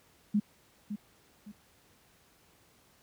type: tone with echo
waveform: sine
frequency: 207.7 Hz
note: G#3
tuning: in tune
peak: -23 dBFS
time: 0.34-0.4 s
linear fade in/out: 10 ms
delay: 560 ms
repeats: 2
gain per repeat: -10 dB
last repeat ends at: 1.52 s
effects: pink hiss -64 dBFS RMS until 3.02 s + high-pass 60 Hz 12 dB/octave